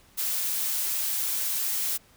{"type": "noise", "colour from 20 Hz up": "blue", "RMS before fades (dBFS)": -28, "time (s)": [0.17, 1.98], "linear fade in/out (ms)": 20, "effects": ["pink hiss -58 dBFS RMS until 2.16 s"]}